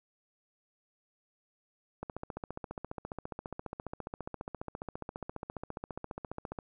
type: click train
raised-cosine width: 1 ms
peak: -24 dBFS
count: 68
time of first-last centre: 2.03-6.588 s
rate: 14.7 Hz
effects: none